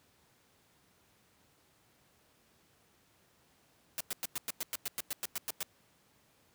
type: noise bursts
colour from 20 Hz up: white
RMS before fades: -36 dBFS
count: 14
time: 3.98-5.63 s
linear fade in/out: 0 ms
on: 25 ms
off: 100 ms
effects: pink hiss -68 dBFS RMS until 6.54 s + high-pass 80 Hz 12 dB/octave